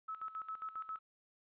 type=tone with tremolo; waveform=sine; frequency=1298 Hz; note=E6; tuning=27 cents flat; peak=-39 dBFS; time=0.08-0.99 s; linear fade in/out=10 ms; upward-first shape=square; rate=7.4 Hz; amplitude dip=75%; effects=resampled to 8000 Hz + 13-bit